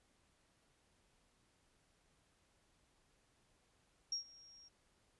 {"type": "tone with ADSR envelope", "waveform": "sine", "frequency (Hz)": 5588, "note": "F8", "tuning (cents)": 0, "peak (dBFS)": -35, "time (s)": [4.12, 4.69], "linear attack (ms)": 4, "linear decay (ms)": 110, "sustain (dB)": -23, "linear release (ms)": 17, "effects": ["pink hiss -75 dBFS RMS until 5.19 s", "resampled to 24000 Hz"]}